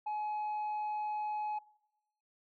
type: tone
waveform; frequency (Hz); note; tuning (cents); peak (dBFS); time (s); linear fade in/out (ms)
sine; 846; G#5; +32; -31; 0.06-1.59; 10
effects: noise-tail reverb RT60 0.9 s tail -24 dB re dry + tanh soft clip ceiling -33 dBFS